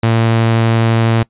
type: tone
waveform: sawtooth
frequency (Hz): 114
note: A#2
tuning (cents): -38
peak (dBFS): -6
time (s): 0.03-1.23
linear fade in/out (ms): 5
effects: noise-tail reverb RT60 0.1 s tail -22 dB re dry + resampled to 8000 Hz